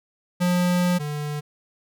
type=tone pair in turn; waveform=square; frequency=178.2 / 148.11 Hz; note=F3 / D3; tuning=+35 / +15 cents; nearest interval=minor third; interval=320 cents; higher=first; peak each=-19 / -27 dBFS; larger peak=first; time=0.4-0.99 / 0.99-1.41 s; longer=first; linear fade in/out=20 ms; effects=none